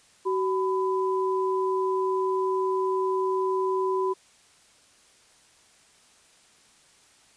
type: tone pair together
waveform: sine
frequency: 378 / 1000.4 Hz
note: F#4 / B5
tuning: +37 / +22 cents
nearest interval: octave + perfect fourth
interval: 1685 cents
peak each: -24 / -28 dBFS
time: 0.25-4.14 s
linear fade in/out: 20 ms
effects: white hiss -58 dBFS RMS until 7.36 s + resampled to 22050 Hz